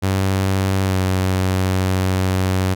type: tone with pitch glide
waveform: sawtooth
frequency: 96 to 93.7 Hz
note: G2 to F#2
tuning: -36 to +22 cents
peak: -12 dBFS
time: 0.02-2.75 s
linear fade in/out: 20 ms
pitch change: -42 cents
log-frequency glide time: 0.85-0.96 s
effects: none